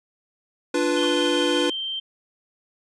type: chord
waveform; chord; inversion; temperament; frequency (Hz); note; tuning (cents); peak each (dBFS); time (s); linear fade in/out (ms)
square; B diminished; first; equal; 293.7 / 349.2 / 493.9; D4 / F4 / B4; 0 / 0 / 0; -25; 0.74-1.7; 5
type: tone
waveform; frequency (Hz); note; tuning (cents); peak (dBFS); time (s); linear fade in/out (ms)
sine; 3137; G7; +1; -26; 0.96-2; 10
type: tone with exponential decay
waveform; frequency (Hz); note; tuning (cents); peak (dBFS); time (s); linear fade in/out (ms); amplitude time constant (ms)
square; 1108.7; C#6; 0; -30; 1.03-1.11; 2; 16
effects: resampled to 22050 Hz